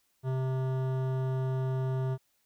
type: tone with hard clipping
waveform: sine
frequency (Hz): 130.81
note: C3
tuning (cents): 0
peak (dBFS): -30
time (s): 0.23-2.18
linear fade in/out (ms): 50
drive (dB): 15
effects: white hiss -73 dBFS RMS until 2.45 s